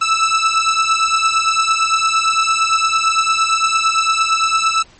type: beating tone pair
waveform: sawtooth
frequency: 1313 / 1321.8 Hz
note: E6 / E6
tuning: -7 / +4 cents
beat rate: 8.8 Hz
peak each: -12 dBFS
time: 0.01-4.83 s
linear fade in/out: 10 ms
effects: pink hiss -47 dBFS RMS until 4.99 s + MP3 32 kbps